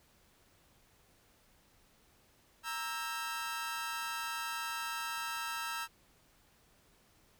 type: chord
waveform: sawtooth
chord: E diminished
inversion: second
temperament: equal with one note detuned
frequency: 932.3 / 1318.5 / 1599.1 Hz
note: Bb5 / E6 / G6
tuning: 0 / 0 / +34 cents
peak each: -38 / -36 / -39 dBFS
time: 2.63-5.88 s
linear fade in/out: 50 ms
effects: pink hiss -67 dBFS RMS until 7.39 s